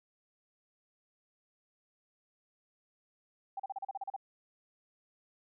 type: tone bursts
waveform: sine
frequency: 784 Hz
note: G5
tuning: in tune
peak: -35 dBFS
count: 10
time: 3.57-4.164 s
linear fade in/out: 5 ms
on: 27 ms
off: 36 ms
effects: none